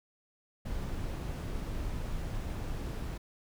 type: noise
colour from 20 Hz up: brown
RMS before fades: -36 dBFS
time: 0.65-3.18 s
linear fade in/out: 10 ms
effects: none